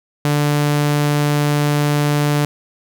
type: tone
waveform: sawtooth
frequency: 146.83 Hz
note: D3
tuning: in tune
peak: -10 dBFS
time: 0.25-2.45 s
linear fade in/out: 0 ms
effects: none